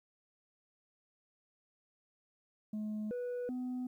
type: tone with pitch steps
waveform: sine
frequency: 213.2 / 490.8 / 251.4 Hz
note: G#3 / B4 / B3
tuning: +46 / -11 / +31 cents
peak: -33 dBFS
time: 2.73-3.87 s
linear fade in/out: 5 ms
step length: 380 ms
effects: tanh soft clip ceiling -35 dBFS + 12-bit